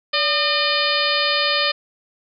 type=harmonic tone with a mistuned harmonic; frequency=606 Hz; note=D#5; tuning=46 cents flat; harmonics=1 / 2 / 3 / 4 / 5 / 6 / 7 / 8; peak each=-25 / -25 / -25 / -25 / -25 / -25 / -25 / -25 dBFS; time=0.13-1.72 s; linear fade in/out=10 ms; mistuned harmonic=1; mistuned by=-85 cents; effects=none